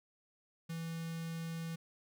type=tone with notch filter; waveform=square; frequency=164.81 Hz; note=E3; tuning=in tune; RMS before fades=-41 dBFS; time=0.69-1.76 s; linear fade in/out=10 ms; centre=670 Hz; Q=0.79; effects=none